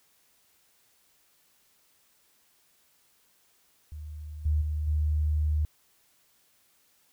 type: tone with level steps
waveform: sine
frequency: 76 Hz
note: D#2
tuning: 40 cents flat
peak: -37 / -22 / -27 / -23 dBFS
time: 3.92-5.65 s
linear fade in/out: 0 ms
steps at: 4.45 / 4.61 / 4.87 s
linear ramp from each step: 10 ms
effects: white hiss -66 dBFS RMS until 7.12 s